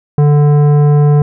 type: tone with tanh clipping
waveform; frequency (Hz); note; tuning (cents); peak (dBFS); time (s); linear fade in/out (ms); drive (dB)
sine; 146.83; D3; 0; -7; 0.18-1.22; 2; 13
effects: none